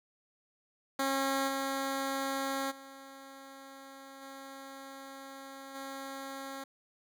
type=tone with level steps; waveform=10% pulse; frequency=271.3 Hz; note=C#4; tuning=37 cents flat; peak=-21 / -24 / -40 / -37 / -32 dBFS; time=0.99-6.64 s; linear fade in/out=5 ms; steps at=1.47 / 2.7 / 4.21 / 5.74 s; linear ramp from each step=20 ms; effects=none